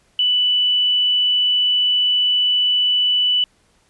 triangle tone with hard clipping, 2975 Hz, F#7, 9 cents sharp, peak -14 dBFS, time 0.19-3.44 s, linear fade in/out 2 ms, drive 3 dB, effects pink hiss -59 dBFS RMS until 3.89 s + resampled to 24000 Hz

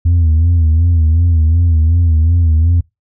sine tone with vibrato, 82.41 Hz, E2, in tune, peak -5 dBFS, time 0.05-2.81 s, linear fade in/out 10 ms, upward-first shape sine, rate 2.7 Hz, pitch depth 87 cents each way, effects noise-tail reverb RT60 0.2 s tail -26 dB re dry + tanh soft clip ceiling -6 dBFS

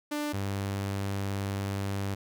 sawtooth tone pair in turn, 296.1 / 98.81 Hz, D4 / G2, +14 / +14 cents, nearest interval octave + perfect fifth, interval 1900 cents, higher first, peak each -26 dBFS, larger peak neither, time 0.11-0.33 / 0.33-2.15 s, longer second, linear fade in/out 10 ms, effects none

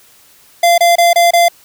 square tone bursts, 689 Hz, F5, 24 cents flat, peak -7 dBFS, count 5, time 0.63-1.484 s, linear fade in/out 5 ms, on 150 ms, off 26 ms, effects white hiss -46 dBFS RMS until 1.64 s

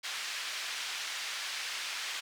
pink band-pass noise, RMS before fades -38 dBFS, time 0.03-2.21 s, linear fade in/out 20 ms, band 1900 to 5400 Hz, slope 12 dB/octave, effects none

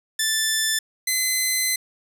10% pulse tone pair in turn, 1760 / 2040 Hz, A6 / C7, 0 / -44 cents, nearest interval minor third, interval 256 cents, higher second, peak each -11 dBFS, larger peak neither, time 0.19-0.79 / 1.07-1.76 s, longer second, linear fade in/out 5 ms, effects none

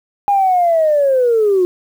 sine linear sweep, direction down, 818 to 353.6 Hz, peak -9 dBFS, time 0.28-1.65 s, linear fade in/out 0 ms, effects tanh soft clip ceiling -5 dBFS + 7-bit

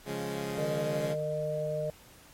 15% pulse chord, Db major, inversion none, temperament equal, 138.59 / 174.61 / 207.7 Hz, Db3 / F3 / Ab3, 0 / 0 / 0 cents, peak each -31 / -33 / -31 dBFS, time 0.05-1.16 s, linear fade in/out 50 ms
harmonic tone, 152.7 Hz, D#3, 32 cents flat, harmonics 1 / 3 / 4, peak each -36 / -37 / -31 dBFS, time 0.58-1.9 s, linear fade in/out 0 ms
effects pink hiss -55 dBFS RMS until 2.33 s + MP3 64 kbps

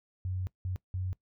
sine tone bursts at uneven times, 92.5 Hz, F#2, in tune, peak -31 dBFS, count 3, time 0.25-0.47 / 0.65-0.76 / 0.94-1.13 s, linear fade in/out 0 ms, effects noise-tail reverb RT60 0.1 s tail -20 dB re dry

